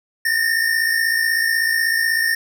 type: tone pair together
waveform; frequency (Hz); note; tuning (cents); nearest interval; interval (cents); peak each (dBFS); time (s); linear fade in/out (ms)
square; 1773 / 1829.2; A6 / A#6; +13 / -33; minor second; 54; -23 / -18; 0.25-2.35; 5
effects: none